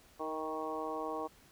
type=harmonic tone with a mistuned harmonic; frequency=157.4 Hz; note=D#3; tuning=20 cents sharp; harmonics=2 / 3 / 4 / 5 / 6 / 7; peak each=-43 / -41 / -43 / -43 / -45 / -42 dBFS; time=0.19-1.28 s; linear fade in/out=20 ms; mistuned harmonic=3; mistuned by=-17 cents; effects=pink hiss -62 dBFS RMS until 1.51 s